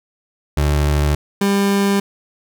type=tone pair in turn; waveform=30% pulse; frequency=73.42 / 199.2 Hz; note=D2 / G3; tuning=0 / +28 cents; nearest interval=octave + perfect fourth; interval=1728 cents; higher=second; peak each=-11 dBFS; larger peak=neither; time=0.57-1.15 / 1.41-2 s; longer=second; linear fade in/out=5 ms; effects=none